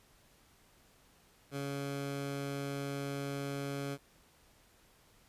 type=tone; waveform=15% pulse; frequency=140 Hz; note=C#3; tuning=18 cents sharp; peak=-30 dBFS; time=1.51-3.98 s; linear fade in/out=50 ms; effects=pink hiss -65 dBFS RMS until 5.28 s + resampled to 32000 Hz